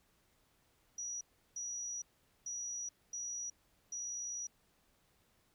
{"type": "tone bursts at uneven times", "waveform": "sine", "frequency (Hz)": 5820, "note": "F#8", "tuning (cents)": -29, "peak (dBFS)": -39, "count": 5, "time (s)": [[0.98, 1.21], [1.56, 2.02], [2.46, 2.89], [3.13, 3.5], [3.92, 4.47]], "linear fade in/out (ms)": 5, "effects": ["pink hiss -73 dBFS RMS until 5.54 s"]}